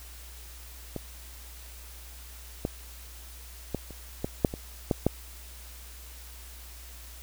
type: clicks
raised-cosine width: 2 ms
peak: -19 / -14 / -15 / -30 / -15 / -6 / -21 / -10 / -8 dBFS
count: 9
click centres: 0.963 / 2.651 / 3.747 / 3.907 / 4.245 / 4.448 / 4.539 / 4.912 / 5.066 s
effects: added 60 Hz sine -45 dBFS peak until 7.22 s + white hiss -49 dBFS RMS until 7.22 s